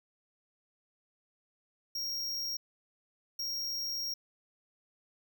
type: tone bursts at uneven times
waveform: square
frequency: 5588 Hz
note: F8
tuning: in tune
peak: -34 dBFS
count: 2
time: 1.95-2.57 / 3.39-4.14 s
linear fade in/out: 5 ms
effects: none